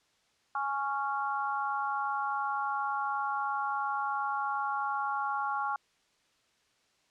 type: harmonic tone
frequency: 277.2 Hz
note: C#4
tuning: in tune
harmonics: 3 / 4 / 5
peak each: -33 / -34 / -35 dBFS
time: 0.55-5.76 s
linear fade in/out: 2 ms
effects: white hiss -70 dBFS RMS until 7.1 s + low-pass 6000 Hz 12 dB/octave